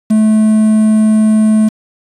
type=tone with quantisation; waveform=triangle; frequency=216.7 Hz; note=A3; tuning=26 cents flat; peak=-4 dBFS; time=0.1-1.69 s; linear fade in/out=10 ms; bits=5; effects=resampled to 32000 Hz